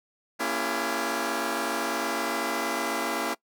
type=chord; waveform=10% pulse; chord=A# diminished seventh; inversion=none; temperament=just; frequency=233.1 / 279.7 / 335.6 / 402.8 Hz; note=A#3 / C#4 / E4 / G4; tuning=0 / +16 / +31 / +47 cents; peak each=-25 / -24 / -23 / -26 dBFS; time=0.39-3.35 s; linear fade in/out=20 ms; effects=noise-tail reverb RT60 0.1 s tail -22 dB re dry